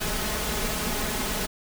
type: noise with comb filter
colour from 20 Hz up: pink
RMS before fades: -28 dBFS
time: 0-1.47 s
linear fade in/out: 20 ms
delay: 4.7 ms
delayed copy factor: +0.6
effects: none